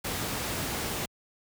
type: noise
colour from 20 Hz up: pink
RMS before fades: -32 dBFS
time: 0.04-1.06 s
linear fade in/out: 10 ms
effects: high-pass 60 Hz 12 dB/octave